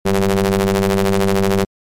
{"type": "ring-modulated tone", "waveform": "sawtooth", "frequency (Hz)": 99.2, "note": "G2", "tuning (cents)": 21, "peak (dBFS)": -6, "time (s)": [0.05, 1.65], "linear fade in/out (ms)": 10, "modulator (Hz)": 291, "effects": ["MP3 64 kbps"]}